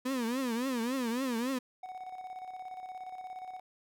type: tone with vibrato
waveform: 35% pulse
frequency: 246.9 Hz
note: B3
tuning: in tune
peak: -29 dBFS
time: 0.05-1.59 s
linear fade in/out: 10 ms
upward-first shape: triangle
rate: 3.6 Hz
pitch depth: 190 cents each way
type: tone with tremolo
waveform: triangle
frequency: 743 Hz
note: F#5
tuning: 7 cents sharp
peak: -37 dBFS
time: 1.83-3.6 s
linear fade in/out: 5 ms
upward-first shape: square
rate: 17 Hz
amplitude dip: 50%
effects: none